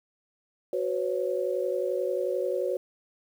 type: chord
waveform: sine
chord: F# suspended fourth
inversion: none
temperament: equal with one note detuned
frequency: 370 / 503.1 / 554.4 Hz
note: F#4 / B4 / C#5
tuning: 0 / +32 / 0 cents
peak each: -30 dBFS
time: 0.73-2.77 s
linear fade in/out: 2 ms
effects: 9-bit